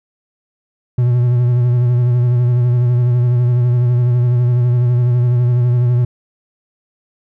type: tone with vibrato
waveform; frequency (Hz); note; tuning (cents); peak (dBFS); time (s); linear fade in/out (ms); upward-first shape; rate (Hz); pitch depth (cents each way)
triangle; 122.2; B2; -18; -8; 0.98-6.05; 5; sine; 12; 35
effects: none